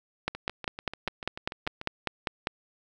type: two click trains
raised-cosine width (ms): 0.3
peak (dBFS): -11 / -21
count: 12 / 11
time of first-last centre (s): 0.28-2.471 / 0.35-1.814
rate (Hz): 5.02 / 6.83
effects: none